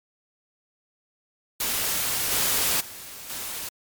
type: noise with level steps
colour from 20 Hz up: white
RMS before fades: -26 / -23 / -40 / -33 dBFS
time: 1.6-3.69 s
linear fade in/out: 5 ms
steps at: 2.31 / 2.8 / 3.29 s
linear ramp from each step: 10 ms
effects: MP3 96 kbps